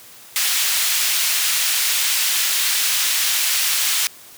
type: high-pass noise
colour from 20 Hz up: pink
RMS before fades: -19 dBFS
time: 0.36-4.07 s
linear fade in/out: 0 ms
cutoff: 2500 Hz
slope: 12 dB/octave
effects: white hiss -43 dBFS RMS until 4.37 s + high-pass 60 Hz 12 dB/octave